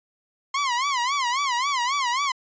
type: tone with vibrato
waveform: sawtooth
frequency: 1046.5 Hz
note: C6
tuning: in tune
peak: -18 dBFS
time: 0.54-2.32 s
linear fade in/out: 5 ms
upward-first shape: sine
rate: 3.7 Hz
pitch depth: 170 cents each way
effects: resampled to 16000 Hz